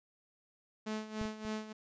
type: tone with tremolo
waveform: sawtooth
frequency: 216.1 Hz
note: A3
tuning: 31 cents flat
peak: -31 dBFS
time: 0.86-1.73 s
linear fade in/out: 10 ms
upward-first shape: sine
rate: 3.4 Hz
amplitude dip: 75%
type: clicks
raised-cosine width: 5 ms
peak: -29 / -38 / -37 dBFS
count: 3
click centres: 1.214 / 1.254 / 1.451 s
effects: resampled to 16000 Hz